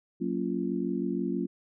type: chord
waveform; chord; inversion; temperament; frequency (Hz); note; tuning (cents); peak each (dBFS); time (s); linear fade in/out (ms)
sine; Gb major seventh; none; just; 185 / 231.2 / 277.5 / 346.9; Gb3 / Bb3 / Db4 / F4; 0 / -14 / +2 / -12; -33; 0.2-1.47; 20
effects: none